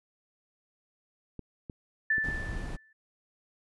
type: clicks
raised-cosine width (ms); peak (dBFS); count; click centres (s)
3; -27; 4; 1.393 / 1.698 / 2.182 / 2.287
type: tone with exponential decay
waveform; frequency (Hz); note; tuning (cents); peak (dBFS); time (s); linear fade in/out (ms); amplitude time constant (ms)
sine; 1760; A6; 0; -22; 2.1-2.93; 5; 180
type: noise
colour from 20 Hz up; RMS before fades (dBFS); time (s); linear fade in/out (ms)
brown; -36; 2.23-2.77; 20
effects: resampled to 24000 Hz